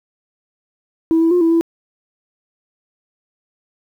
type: tone with pitch steps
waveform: sine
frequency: 326.1 / 329.2 / 355.2 / 329.8 / 332.7 Hz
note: E4 / E4 / F4 / E4 / E4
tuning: -19 / -2 / +29 / +1 / +16 cents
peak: -9 dBFS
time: 1.11-1.61 s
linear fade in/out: 0 ms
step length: 100 ms
effects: tanh soft clip ceiling -8 dBFS + 8-bit